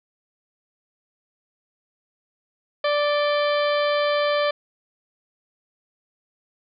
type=harmonic tone with a mistuned harmonic; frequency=586 Hz; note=D5; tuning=4 cents flat; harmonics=1 / 2 / 3 / 4 / 5 / 6 / 7 / 8; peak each=-20 / -26 / -30 / -32 / -34 / -36 / -37 / -38 dBFS; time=2.84-4.51 s; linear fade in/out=5 ms; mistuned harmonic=5; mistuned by=+92 cents; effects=none